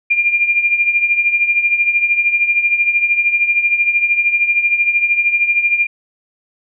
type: tone with tremolo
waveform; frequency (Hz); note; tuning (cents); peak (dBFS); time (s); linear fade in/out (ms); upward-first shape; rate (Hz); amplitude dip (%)
sine; 2400; D7; +37; -8; 0.1-5.87; 10; triangle; 13; 75
effects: none